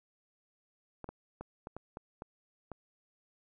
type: clicks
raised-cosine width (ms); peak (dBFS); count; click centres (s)
1; -28; 8; 1.043 / 1.09 / 1.41 / 1.671 / 1.766 / 1.971 / 2.221 / 2.717
effects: none